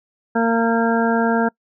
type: harmonic tone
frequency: 229.6 Hz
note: A#3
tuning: 26 cents flat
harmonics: 1 / 2 / 3 / 4 / 6 / 7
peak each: -18 / -21 / -23 / -24 / -26 / -26 dBFS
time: 0.35-1.49 s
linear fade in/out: 10 ms
effects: noise-tail reverb RT60 0.1 s tail -26 dB re dry